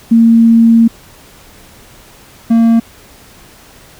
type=tone pair in turn; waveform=sine / triangle; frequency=229.1 / 229.1 Hz; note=A#3 / A#3; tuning=-30 / -30 cents; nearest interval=unison; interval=0 cents; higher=neither; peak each=-3 dBFS; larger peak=neither; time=0.11-0.88 / 2.5-2.8 s; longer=first; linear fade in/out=10 ms; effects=pink hiss -40 dBFS RMS until 3.99 s